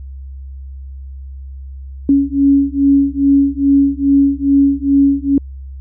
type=beating tone pair; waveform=sine; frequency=277.2 / 279.6 Hz; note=C#4 / C#4; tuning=0 / +15 cents; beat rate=2.4 Hz; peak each=-12 dBFS; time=2.09-5.38 s; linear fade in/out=2 ms; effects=added 67 Hz sine -27 dBFS peak until 5.8 s